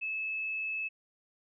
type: tone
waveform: sine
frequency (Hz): 2603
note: E7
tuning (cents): -22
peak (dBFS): -32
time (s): 0.01-0.89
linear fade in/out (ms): 20
effects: none